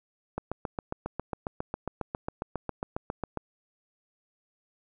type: click train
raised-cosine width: 1 ms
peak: -17 dBFS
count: 23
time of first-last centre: 0.38-3.373 s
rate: 7.35 Hz
effects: none